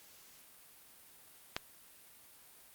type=click; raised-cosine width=0.2 ms; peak=-16 dBFS; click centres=1.565 s; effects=white hiss -59 dBFS RMS until 2.74 s + Opus 48 kbps